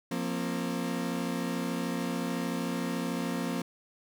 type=chord; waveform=35% pulse; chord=F suspended fourth; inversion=none; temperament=equal with one note detuned; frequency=174.61 / 233.1 / 266.7 Hz; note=F3 / Bb3 / C4; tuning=0 / 0 / +33 cents; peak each=-33 dBFS; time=0.11-3.62 s; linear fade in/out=5 ms; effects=none